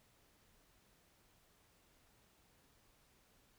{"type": "silence", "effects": ["pink hiss -71 dBFS RMS until 3.58 s"]}